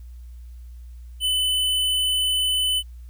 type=tone; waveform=square; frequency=3011 Hz; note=F#7; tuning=30 cents sharp; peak=-20 dBFS; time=1.2-2.83 s; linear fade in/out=50 ms; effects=added 60 Hz sine -37 dBFS peak until 3.09 s + white hiss -64 dBFS RMS until 3.09 s